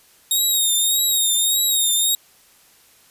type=tone with vibrato; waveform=10% pulse; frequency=3729 Hz; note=A#7; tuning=in tune; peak=-9 dBFS; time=0.31-2.15 s; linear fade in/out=2 ms; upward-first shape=triangle; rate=1.7 Hz; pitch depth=72 cents each way; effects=white hiss -53 dBFS RMS until 3.1 s + resampled to 32000 Hz